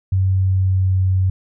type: tone with pitch glide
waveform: sine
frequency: 94.8 to 93.77 Hz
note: F#2 to F#2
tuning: +43 to +24 cents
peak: -13 dBFS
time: 0.12-1.3 s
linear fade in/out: 5 ms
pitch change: -19 cents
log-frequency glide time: 0.31-1.03 s
effects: none